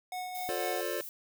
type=tone with tremolo; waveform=square; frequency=733 Hz; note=F#5; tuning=16 cents flat; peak=-35 dBFS; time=0.12-0.81 s; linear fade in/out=2 ms; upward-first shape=triangle; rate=4 Hz; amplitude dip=40%
type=noise; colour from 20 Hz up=violet; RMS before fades=-43 dBFS; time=0.35-1.09 s; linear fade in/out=0 ms
type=chord; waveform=square; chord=D minor seventh; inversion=first; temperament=just; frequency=352.4 / 440.5 / 528.6 / 587.3 Hz; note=F4 / A4 / C5 / D5; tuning=+16 / +2 / +18 / 0 cents; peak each=-39 dBFS; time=0.49-1.01 s; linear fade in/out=0 ms
effects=none